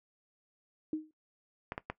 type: tone with exponential decay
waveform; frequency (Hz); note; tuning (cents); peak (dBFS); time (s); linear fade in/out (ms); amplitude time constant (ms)
sine; 311.1; D#4; 0; -27; 0.93-1.11; 2; 39
type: clicks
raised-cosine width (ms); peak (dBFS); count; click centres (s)
0.5; -21; 3; 1.721 / 1.779 / 1.9
effects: noise-tail reverb RT60 0.1 s tail -17 dB re dry